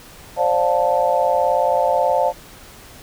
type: chord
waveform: sine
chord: D minor seventh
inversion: third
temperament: just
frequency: 528.6 / 587.3 / 704.8 / 881 Hz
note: C5 / D5 / F5 / A5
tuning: +18 / 0 / +16 / +2 cents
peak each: -20 dBFS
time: 0.36-2.33 s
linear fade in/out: 50 ms
effects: pink hiss -42 dBFS RMS until 3.02 s